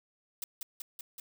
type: noise with echo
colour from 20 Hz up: blue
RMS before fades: -37 dBFS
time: 0.42-0.44 s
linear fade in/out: 2 ms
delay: 190 ms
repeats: 4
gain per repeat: -2 dB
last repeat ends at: 1.2 s
effects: none